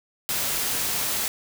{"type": "noise", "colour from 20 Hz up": "white", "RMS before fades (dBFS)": -26, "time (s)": [0.29, 1.28], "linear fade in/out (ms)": 0, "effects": []}